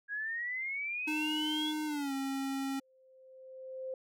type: exponential sweep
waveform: sine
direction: up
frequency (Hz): 1635 to 3458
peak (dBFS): -34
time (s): 0.08-1.74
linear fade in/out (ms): 50
type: tone with pitch glide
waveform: square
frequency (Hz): 306.1 to 271.1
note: D#4 to C#4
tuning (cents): -28 to -38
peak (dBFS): -34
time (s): 1.07-2.8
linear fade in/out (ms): 10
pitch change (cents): -210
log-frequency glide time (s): 1.86-2.13
type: tone with exponential growth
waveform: sine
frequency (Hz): 522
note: C5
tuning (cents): -4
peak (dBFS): -35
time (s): 2.51-3.94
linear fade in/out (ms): 2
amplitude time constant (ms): 310
effects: none